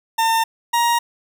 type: tone pair in turn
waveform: 40% pulse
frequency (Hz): 904 / 942.5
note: A5 / A#5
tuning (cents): +47 / +19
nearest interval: minor second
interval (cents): 72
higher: second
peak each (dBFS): -14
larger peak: neither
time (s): 0.18-0.44 / 0.73-0.99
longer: neither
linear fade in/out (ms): 10
effects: none